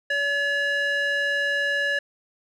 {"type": "tone with band-pass filter", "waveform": "square", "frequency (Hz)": 569, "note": "C#5", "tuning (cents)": 45, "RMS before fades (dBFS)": -24, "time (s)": [0.1, 1.99], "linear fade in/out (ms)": 5, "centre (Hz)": 1900, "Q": 2.7, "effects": []}